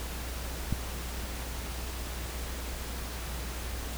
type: click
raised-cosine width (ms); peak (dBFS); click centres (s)
5; -15; 0.726
effects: added 60 Hz sine -36 dBFS peak until 3.97 s + pink hiss -40 dBFS RMS until 3.97 s